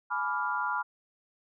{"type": "chord", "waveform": "sine", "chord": "G# diminished seventh", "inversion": "none", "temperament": "equal with one note detuned", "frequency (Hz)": [845.6, 987.8, 1174.7, 1396.9], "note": ["G#5", "B5", "D6", "F6"], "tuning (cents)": [31, 0, 0, 0], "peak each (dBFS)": [-36, -32, -36, -32], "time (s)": [0.1, 0.83], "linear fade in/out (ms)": 20, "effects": []}